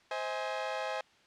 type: chord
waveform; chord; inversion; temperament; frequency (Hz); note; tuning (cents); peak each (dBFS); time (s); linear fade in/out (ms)
sawtooth; Ab major; first; equal with one note detuned; 523.3 / 637.5 / 830.6; C5 / Eb5 / Ab5; 0 / +42 / 0; -34; 0.11-1.01; 2
effects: white hiss -63 dBFS RMS until 1.26 s + low-pass 4000 Hz 12 dB/octave